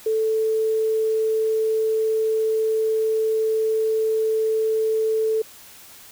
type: tone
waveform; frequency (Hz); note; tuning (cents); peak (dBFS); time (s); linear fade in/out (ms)
sine; 440; A4; 0; -18; 0.06-5.42; 5
effects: white hiss -45 dBFS RMS until 6.11 s